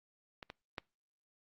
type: clicks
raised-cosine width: 0.3 ms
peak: -29 / -28 / -22 dBFS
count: 3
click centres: 0.428 / 0.501 / 0.782 s
effects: noise-tail reverb RT60 0.3 s tail -26 dB re dry + Opus 48 kbps